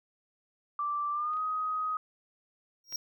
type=tone with pitch glide; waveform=sine; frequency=1172 to 1256.1 Hz; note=D6 to D#6; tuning=-4 to +16 cents; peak=-29 dBFS; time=0.79-1.97 s; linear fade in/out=2 ms; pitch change=+120 cents; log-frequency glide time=1.12-1.39 s
type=clicks; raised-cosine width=0.3 ms; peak=-40 / -41 / -33 dBFS; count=3; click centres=1.335 / 1.37 / 2.925 s
type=tone with exponential growth; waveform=square; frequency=5600 Hz; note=F8; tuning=4 cents sharp; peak=-29 dBFS; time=2.84-2.96 s; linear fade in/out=2 ms; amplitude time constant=24 ms
effects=none